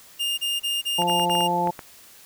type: tone bursts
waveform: 45% pulse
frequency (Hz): 2821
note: F7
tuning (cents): +17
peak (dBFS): -23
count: 6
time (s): 0.19-1.48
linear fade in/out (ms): 20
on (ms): 190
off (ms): 30
type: harmonic tone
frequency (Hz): 174.7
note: F3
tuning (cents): +1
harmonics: 1 / 2 / 3 / 4 / 5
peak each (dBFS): -29 / -30 / -30 / -29 / -22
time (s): 0.98-1.71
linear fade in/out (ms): 10
type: clicks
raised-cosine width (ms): 0.5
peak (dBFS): -19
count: 8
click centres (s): 1.02 / 1.098 / 1.197 / 1.298 / 1.352 / 1.407 / 1.673 / 1.792
effects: white hiss -49 dBFS RMS until 2.25 s